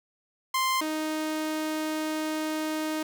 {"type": "tone pair in turn", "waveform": "sawtooth", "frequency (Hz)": [1046.5, 311.1], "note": ["C6", "D#4"], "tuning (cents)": [0, 0], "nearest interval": "octave + major sixth", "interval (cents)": 2100, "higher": "first", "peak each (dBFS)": [-20, -24], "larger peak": "first", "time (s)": [[0.54, 0.81], [0.81, 3.03]], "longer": "second", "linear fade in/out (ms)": 5, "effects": []}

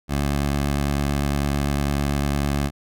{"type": "tone with vibrato", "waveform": "15% pulse", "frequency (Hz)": 71, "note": "C#2", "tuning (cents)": 42, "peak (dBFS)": -14, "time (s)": [0.08, 2.71], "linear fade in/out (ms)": 50, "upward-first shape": "triangle", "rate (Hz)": 8.9, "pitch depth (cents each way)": 28, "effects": []}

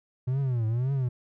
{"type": "tone with vibrato", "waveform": "triangle", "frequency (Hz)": 123.47, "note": "B2", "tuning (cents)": 0, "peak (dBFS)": -22, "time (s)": [0.27, 1.09], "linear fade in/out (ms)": 10, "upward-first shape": "triangle", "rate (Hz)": 1.9, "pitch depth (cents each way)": 230, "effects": []}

